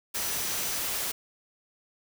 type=tone in noise; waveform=sine; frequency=5910 Hz; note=F#8; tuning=3 cents flat; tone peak=-40 dBFS; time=0.16-0.79 s; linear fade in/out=10 ms; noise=white; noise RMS=-31 dBFS; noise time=0.14-1.12 s; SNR=-12 dB; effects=none